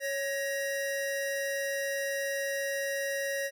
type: tone pair together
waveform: square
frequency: 554.4 / 1889.2 Hz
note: C#5 / A#6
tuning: 0 / +23 cents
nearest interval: octave + major sixth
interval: 2123 cents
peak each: -33 / -35 dBFS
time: 0-3.51 s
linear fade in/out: 50 ms
effects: none